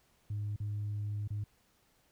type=tone with dropouts; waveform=sine; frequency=103.83 Hz; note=G#2; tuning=in tune; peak=-32 dBFS; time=0.3-1.44 s; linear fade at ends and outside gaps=5 ms; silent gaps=0.562-0.601 / 1.277-1.304 s; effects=tanh soft clip ceiling -31 dBFS + pink hiss -70 dBFS RMS until 2.11 s